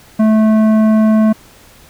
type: tone with tanh clipping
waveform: triangle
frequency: 217.7 Hz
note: A3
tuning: 18 cents flat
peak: -9 dBFS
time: 0.19-1.33 s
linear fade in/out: 10 ms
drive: 16 dB
effects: pink hiss -43 dBFS RMS until 1.89 s